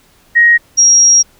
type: tone pair in turn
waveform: sine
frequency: 1882 / 5640 Hz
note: A#6 / F8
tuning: +16 / +16 cents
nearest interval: octave + perfect fifth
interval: 1900 cents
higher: second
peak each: -4 dBFS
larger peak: neither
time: 0.35-0.58 / 0.77-1.23 s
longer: second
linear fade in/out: 20 ms
effects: pink hiss -49 dBFS RMS until 1.39 s